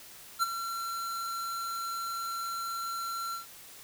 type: tone with ADSR envelope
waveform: square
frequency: 1361 Hz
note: F6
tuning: 45 cents flat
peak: -23 dBFS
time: 0.39-3.46 s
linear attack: 36 ms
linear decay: 21 ms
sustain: -11 dB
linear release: 130 ms
effects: white hiss -50 dBFS RMS until 3.83 s